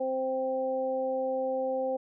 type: harmonic tone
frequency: 261.6 Hz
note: C4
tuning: in tune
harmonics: 1 / 2 / 3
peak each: -38 / -28 / -36 dBFS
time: 0-1.97 s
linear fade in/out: 10 ms
effects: none